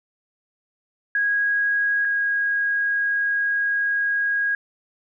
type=tone pair in turn; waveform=sine; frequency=1648 / 1641.4 Hz; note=G#6 / G#6; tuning=-14 / -21 cents; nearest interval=unison; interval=7 cents; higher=first; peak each=-18 / -19 dBFS; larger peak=first; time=1.15-2.05 / 2.05-4.55 s; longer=second; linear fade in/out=2 ms; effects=none